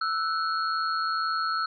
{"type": "tone cluster", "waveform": "sine", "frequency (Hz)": [1322, 1484, 4306], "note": ["E6", "F#6", "C8"], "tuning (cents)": [5, 5, 49], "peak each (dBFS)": [-26, -33, -34], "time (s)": [0.01, 1.66], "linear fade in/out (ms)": 5, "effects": []}